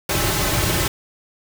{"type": "noise with comb filter", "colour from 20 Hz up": "pink", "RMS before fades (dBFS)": -20, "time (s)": [0.09, 0.88], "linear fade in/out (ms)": 5, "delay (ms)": 4.2, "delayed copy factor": -0.65, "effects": []}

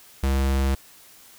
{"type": "tone", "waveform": "square", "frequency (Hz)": 67.5, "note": "C#2", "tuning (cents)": -45, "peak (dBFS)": -20, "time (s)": [0.23, 0.75], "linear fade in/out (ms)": 5, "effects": ["white hiss -50 dBFS RMS until 1.38 s"]}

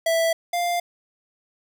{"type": "tone pair in turn", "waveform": "square", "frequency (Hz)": [659.3, 698.5], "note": ["E5", "F5"], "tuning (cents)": [0, 0], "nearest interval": "minor second", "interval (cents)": 100, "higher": "second", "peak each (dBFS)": [-19, -22], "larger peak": "first", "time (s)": [[0.06, 0.33], [0.53, 0.8]], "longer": "neither", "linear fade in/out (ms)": 5, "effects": []}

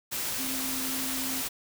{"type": "tone in noise", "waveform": "sine", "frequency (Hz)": 262.9, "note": "C4", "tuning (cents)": 8, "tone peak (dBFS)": -36, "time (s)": [0.38, 1.42], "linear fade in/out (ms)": 20, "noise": "white", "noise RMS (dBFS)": -32, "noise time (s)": [0.11, 1.49], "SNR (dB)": -7, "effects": []}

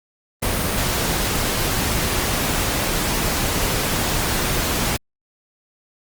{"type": "noise", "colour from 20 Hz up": "pink", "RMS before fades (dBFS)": -21, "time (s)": [0.42, 4.97], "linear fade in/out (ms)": 10, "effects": ["Opus 32 kbps"]}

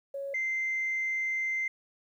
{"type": "tone pair in turn", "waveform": "sine", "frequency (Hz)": [554.4, 2081], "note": ["C#5", "C7"], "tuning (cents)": [0, -10], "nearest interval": "octave + major seventh", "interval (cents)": 2290, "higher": "second", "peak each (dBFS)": [-33, -27], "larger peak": "second", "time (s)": [[0.14, 0.34], [0.34, 1.68]], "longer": "second", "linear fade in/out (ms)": 5, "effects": ["tanh soft clip ceiling -24 dBFS", "11-bit"]}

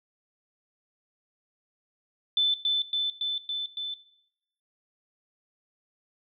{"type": "tone with echo", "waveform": "sine", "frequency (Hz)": 3520, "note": "A7", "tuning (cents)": 0, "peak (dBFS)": -20, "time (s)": [2.37, 2.54], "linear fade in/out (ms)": 2, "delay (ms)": 280, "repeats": 5, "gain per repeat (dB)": -2, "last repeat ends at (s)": 3.94, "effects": ["noise-tail reverb RT60 0.8 s tail -18 dB re dry"]}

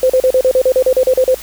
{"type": "tone bursts", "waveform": "sine", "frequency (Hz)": 515, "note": "C5", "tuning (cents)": -28, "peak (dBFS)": -7, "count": 13, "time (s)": [0.03, 1.345], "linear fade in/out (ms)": 2, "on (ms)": 67, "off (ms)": 37, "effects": ["added 50 Hz sine -37 dBFS peak until 1.42 s", "white hiss -32 dBFS RMS until 1.42 s"]}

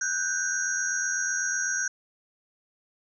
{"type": "tone cluster", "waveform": "sine", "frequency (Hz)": [1487, 1575, 5810, 6430], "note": ["F#6", "G6", "F#8", "G8"], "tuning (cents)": [8, 8, -32, 43], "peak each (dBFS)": -31, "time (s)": [0.01, 1.88], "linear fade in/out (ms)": 5, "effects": []}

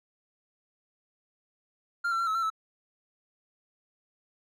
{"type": "tone with pitch steps", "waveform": "triangle", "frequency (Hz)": [1396, 1347, 1367, 1292, 1350, 1306], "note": ["F6", "E6", "F6", "E6", "E6", "E6"], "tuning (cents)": [-1, 37, -37, -35, 41, -17], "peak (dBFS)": -24, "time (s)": [2.04, 2.502], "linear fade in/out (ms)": 10, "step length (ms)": 77, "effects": []}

